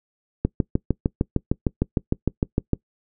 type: click train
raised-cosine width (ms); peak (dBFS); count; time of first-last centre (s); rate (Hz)
3; -6; 16; 0.45-2.733; 6.57
effects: noise-tail reverb RT60 0.1 s tail -23 dB re dry